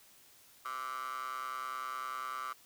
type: tone with high-pass filter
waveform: 15% pulse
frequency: 130 Hz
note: C3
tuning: 11 cents flat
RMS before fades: -40 dBFS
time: 0.65-2.53 s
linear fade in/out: 5 ms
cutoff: 1200 Hz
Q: 8
effects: white hiss -61 dBFS RMS until 2.65 s